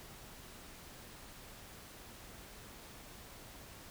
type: silence
effects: pink hiss -53 dBFS RMS until 3.9 s